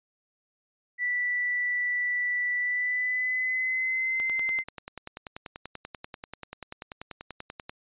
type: tone with pitch glide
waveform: sine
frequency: 1967 to 2073 Hz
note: B6 to C7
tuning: -7 to -17 cents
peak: -25 dBFS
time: 0.98-4.64 s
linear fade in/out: 50 ms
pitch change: +90 cents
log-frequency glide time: 2.57-4.26 s
type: click train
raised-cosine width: 0.3 ms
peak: -22 dBFS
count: 37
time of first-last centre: 4.2-7.695 s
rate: 10.3 Hz
effects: resampled to 8000 Hz